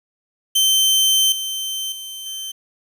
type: tone with level steps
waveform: sawtooth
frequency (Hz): 3100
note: G7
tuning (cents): -20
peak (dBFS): -10 / -20 / -27 / -24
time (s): 0.55-2.52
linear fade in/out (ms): 10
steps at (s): 1.32 / 1.92 / 2.26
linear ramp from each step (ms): 2
effects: 8-bit